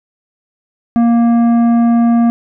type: tone with tanh clipping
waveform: sine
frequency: 234.1 Hz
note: A#3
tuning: 8 cents sharp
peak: -9 dBFS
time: 0.96-2.3 s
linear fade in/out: 0 ms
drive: 10 dB
effects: none